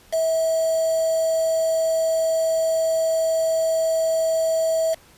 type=tone with quantisation; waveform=sine; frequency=649 Hz; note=E5; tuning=27 cents flat; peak=-18 dBFS; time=0.12-4.95 s; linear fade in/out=20 ms; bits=5; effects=pink hiss -52 dBFS RMS until 5.17 s + resampled to 32000 Hz